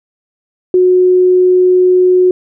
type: tone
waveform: sine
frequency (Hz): 365.4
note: F#4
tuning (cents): -22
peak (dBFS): -5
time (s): 0.74-2.31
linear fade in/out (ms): 2
effects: none